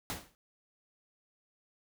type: noise with exponential decay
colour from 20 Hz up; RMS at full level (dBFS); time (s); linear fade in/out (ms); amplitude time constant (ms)
pink; -34; 0.1-0.35; 0; 53
effects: none